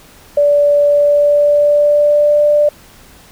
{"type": "tone with pitch glide", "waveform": "sine", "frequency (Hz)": [580, 590.8], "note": ["D5", "D5"], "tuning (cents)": [-22, 10], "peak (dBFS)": -7, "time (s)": [0.37, 2.69], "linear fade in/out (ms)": 5, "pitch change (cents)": 32, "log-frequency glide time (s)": [0.84, 2.42], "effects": ["pink hiss -42 dBFS RMS until 3.31 s"]}